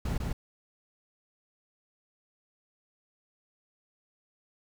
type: noise with echo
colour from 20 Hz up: brown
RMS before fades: -30 dBFS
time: 0.05-0.18 s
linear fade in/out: 5 ms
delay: 150 ms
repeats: 1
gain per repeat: -2 dB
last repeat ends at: 0.33 s
effects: none